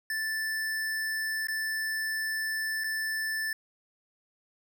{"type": "tone with dropouts", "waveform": "square", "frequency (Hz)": 1760, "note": "A6", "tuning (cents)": 0, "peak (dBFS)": -30, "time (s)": [0.1, 3.53], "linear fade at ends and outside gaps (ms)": 2, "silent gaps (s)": [[1.471, 1.484], [2.838, 2.842]], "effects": []}